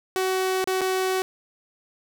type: tone with dropouts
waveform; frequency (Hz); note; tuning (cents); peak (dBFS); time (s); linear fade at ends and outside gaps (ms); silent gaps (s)
sawtooth; 375.6; F#4; +26; -18; 0.16-1.22; 0; 0.642-0.674 / 0.809-0.816
effects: none